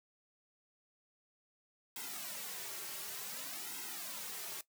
white noise with flanger, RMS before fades -44 dBFS, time 1.96-4.61 s, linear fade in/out 2 ms, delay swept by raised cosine 1.7 to 4.1 ms, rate 0.55 Hz, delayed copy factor -1, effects noise-tail reverb RT60 0.1 s tail -17 dB re dry + high-pass 200 Hz 12 dB/octave

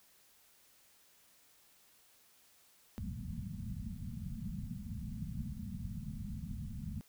white low-pass noise, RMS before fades -42 dBFS, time 2.98-7.01 s, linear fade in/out 0 ms, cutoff 230 Hz, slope 96 dB/octave, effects white hiss -66 dBFS RMS until 7.08 s

